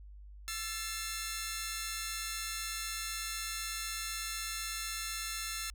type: tone cluster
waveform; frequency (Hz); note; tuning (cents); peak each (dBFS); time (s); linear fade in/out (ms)
10% pulse; 1338 / 1752 / 2124; E6 / A6 / C7; +25 / -8 / +25; -32 / -33 / -33; 0.48-5.7; 0
effects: added 50 Hz sine -48 dBFS peak until 5.74 s